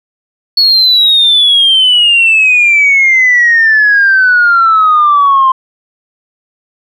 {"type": "exponential sweep", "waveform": "sine", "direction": "down", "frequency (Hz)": [4400, 1043], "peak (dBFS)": -3, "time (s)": [0.57, 5.52], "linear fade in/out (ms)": 5, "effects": ["tanh soft clip ceiling 0 dBFS"]}